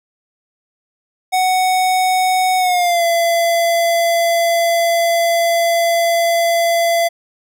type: tone with pitch glide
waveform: square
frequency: 743 to 677.4 Hz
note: F#5 to E5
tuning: +7 to +47 cents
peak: -13 dBFS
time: 1.32-7.09 s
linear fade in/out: 20 ms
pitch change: -160 cents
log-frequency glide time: 2.58-3.04 s
effects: none